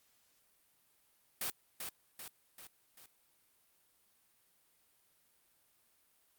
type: noise with echo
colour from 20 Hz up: white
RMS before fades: -37 dBFS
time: 1.41-1.5 s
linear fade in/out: 2 ms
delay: 390 ms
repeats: 4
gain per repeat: -5 dB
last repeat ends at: 3.06 s
effects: white hiss -72 dBFS RMS until 6.38 s + Opus 48 kbps